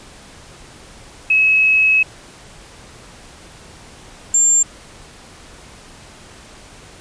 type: tone pair in turn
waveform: sine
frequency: 2571 / 7339 Hz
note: E7 / A#8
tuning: -44 / -28 cents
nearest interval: octave + tritone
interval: 1816 cents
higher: second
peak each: -10 dBFS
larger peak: neither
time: 1.3-2.03 / 4.34-4.63 s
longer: first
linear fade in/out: 5 ms
effects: pink hiss -41 dBFS RMS until 7 s + resampled to 22050 Hz

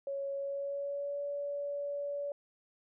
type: tone with pitch glide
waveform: sine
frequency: 554.4 to 571.6 Hz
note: C#5 to D5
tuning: 0 to -47 cents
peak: -34 dBFS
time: 0.07-2.32 s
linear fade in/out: 2 ms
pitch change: +53 cents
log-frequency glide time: 0.33-1.22 s
effects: none

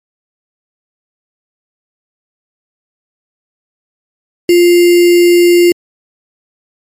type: tone with sample-and-hold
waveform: sine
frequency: 349.2 Hz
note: F4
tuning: in tune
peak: -3 dBFS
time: 4.49-5.72 s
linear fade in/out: 2 ms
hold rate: 2450 Hz
effects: MP3 64 kbps

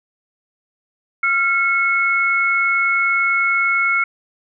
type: tone pair together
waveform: sine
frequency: 1380 / 2191 Hz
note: F6 / C#7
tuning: -21 / -21 cents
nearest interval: minor sixth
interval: 800 cents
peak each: -18 / -16 dBFS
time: 1.23-4.04 s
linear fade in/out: 5 ms
effects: none

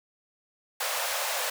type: high-pass noise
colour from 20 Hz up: pink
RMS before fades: -30 dBFS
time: 0.8-1.5 s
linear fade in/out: 5 ms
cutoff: 490 Hz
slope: 96 dB/octave
effects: none

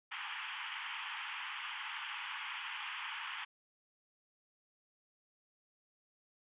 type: band-pass noise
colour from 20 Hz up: white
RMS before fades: -43 dBFS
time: 0.11-3.45 s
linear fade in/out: 10 ms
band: 830 to 3300 Hz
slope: 96 dB/octave
effects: resampled to 8000 Hz

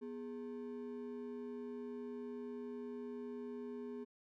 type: ring-modulated tone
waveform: triangle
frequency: 329.6 Hz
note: E4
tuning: in tune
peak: -38 dBFS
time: 0.01-4.05 s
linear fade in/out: 20 ms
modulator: 84.8 Hz
effects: none

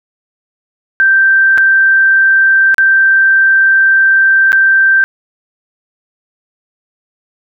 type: tone with dropouts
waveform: sine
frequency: 1566 Hz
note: G6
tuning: 2 cents flat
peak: -5 dBFS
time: 1-5.04 s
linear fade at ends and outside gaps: 0 ms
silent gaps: 1.576-1.581 / 2.744-2.782 / 4.52-4.529 s
effects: none

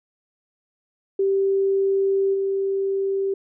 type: tone with level steps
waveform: sine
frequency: 390.4 Hz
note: G4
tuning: 7 cents flat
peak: -17 / -20 dBFS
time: 1.19-3.34 s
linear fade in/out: 5 ms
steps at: 2.33 s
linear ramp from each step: 20 ms
effects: none

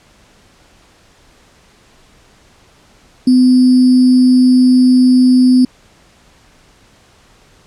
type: tone with sample-and-hold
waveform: sine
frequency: 253.2 Hz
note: B3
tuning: 43 cents sharp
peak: -5 dBFS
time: 3.27-5.65 s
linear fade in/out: 5 ms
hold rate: 4900 Hz
effects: pink hiss -48 dBFS RMS until 7.66 s + low-pass 8000 Hz 12 dB/octave

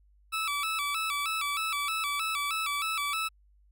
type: tone with vibrato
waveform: 20% pulse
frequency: 1227 Hz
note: D#6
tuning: 25 cents flat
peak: -24 dBFS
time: 0.32-3.29 s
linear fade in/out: 20 ms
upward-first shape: square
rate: 3.2 Hz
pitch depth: 110 cents each way
effects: added 50 Hz sine -59 dBFS peak until 3.71 s

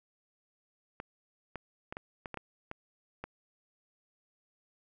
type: clicks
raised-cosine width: 0.5 ms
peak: -24 dBFS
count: 9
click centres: 1.001 / 1.557 / 1.925 / 1.969 / 2.258 / 2.343 / 2.373 / 2.714 / 3.24 s
effects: none

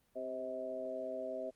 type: harmonic tone with a mistuned harmonic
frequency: 130.7 Hz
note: C3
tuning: 1 cent flat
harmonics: 2 / 3 / 4 / 5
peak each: -48 / -47 / -44 / -40 dBFS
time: 0.15-1.51 s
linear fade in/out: 20 ms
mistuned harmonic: 5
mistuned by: -36 cents
effects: pink hiss -74 dBFS RMS until 1.55 s + Opus 32 kbps

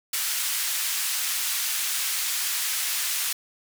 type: band-pass noise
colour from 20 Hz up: white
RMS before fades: -27 dBFS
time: 0.13-3.33 s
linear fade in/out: 5 ms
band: 1500 to 15000 Hz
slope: 12 dB/octave
effects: none

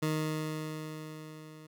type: tone with level ramp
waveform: 20% pulse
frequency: 155.56 Hz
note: D#3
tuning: in tune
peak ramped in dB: -23 to -44 dBFS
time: 0.02-1.67 s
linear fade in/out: 10 ms
effects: none

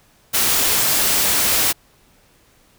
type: noise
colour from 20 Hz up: white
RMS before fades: -17 dBFS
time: 0.33-1.73 s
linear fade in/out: 20 ms
effects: pink hiss -55 dBFS RMS until 2.78 s

